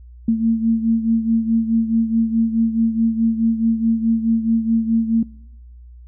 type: beating tone pair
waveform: sine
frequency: 225.5 / 230.2 Hz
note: A3 / A#3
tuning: +43 / -22 cents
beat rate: 4.7 Hz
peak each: -15 / -21 dBFS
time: 0.28-5.23 s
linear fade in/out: 5 ms
effects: noise-tail reverb RT60 0.9 s tail -23 dB re dry + added 60 Hz sine -38 dBFS peak until 6.07 s